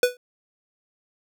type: tone with exponential decay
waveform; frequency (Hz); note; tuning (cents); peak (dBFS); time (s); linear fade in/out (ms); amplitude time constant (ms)
square; 493.9; B4; 0; -12; 0.03-0.17; 2; 29
effects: none